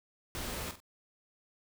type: noise with echo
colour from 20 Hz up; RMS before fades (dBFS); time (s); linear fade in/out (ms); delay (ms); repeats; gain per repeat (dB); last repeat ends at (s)
pink; -39; 0.35-0.71; 0; 46; 2; -10; 0.802
effects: none